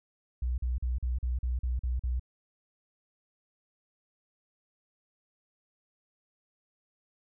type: tone bursts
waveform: sine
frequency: 61.74 Hz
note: B1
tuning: in tune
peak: -27 dBFS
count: 9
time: 0.42-2.196 s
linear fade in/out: 5 ms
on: 160 ms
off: 42 ms
effects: none